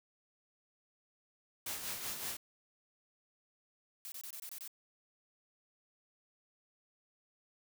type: noise with tremolo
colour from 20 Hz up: white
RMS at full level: -39 dBFS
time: 1.66-2.37 s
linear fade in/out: 5 ms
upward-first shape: sine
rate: 5.3 Hz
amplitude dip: 50%
type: noise bursts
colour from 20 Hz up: blue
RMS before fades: -46 dBFS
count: 7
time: 4.05-4.677 s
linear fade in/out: 0 ms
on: 69 ms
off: 24 ms
effects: none